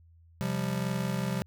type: chord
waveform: square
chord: C suspended fourth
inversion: none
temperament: just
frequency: 130.81 / 174.42 / 196.22 Hz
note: C3 / F3 / G3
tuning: 0 / -2 / +2 cents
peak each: -34 dBFS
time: 0.41-1.42 s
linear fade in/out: 0 ms
effects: added 83 Hz sine -55 dBFS peak until 1.46 s